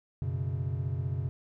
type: chord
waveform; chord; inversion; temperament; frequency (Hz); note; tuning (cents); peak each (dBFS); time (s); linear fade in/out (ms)
triangle; F# suspended fourth; none; just; 92.5 / 123.33 / 138.75; F#2 / B2 / C#3; 0 / -2 / +2; -32; 0.22-1.29; 0
effects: none